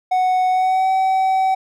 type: tone with pitch glide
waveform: triangle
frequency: 740 to 761.2 Hz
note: F#5 to F#5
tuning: 0 to +49 cents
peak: -12 dBFS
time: 0.11-1.55 s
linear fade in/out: 10 ms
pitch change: +49 cents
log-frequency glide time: 0.5-0.9 s
effects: none